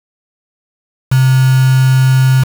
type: tone with quantisation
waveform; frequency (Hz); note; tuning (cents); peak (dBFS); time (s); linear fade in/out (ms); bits
sine; 130.81; C3; 0; -6; 1.11-2.44; 10; 3
effects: none